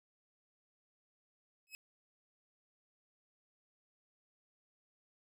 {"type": "tone with exponential growth", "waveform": "sawtooth", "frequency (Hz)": 2564, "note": "E7", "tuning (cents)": -49, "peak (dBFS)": -39, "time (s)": [1.67, 1.75], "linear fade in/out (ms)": 0, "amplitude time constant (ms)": 17, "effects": []}